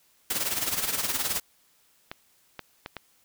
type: noise with tremolo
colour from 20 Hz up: white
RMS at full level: -26 dBFS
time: 0.3-1.4 s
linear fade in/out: 5 ms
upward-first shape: sine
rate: 19 Hz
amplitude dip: 65%
type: clicks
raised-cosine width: 0.3 ms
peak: -19 dBFS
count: 4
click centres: 2.115 / 2.593 / 2.861 / 2.967 s
effects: white hiss -64 dBFS RMS until 3.24 s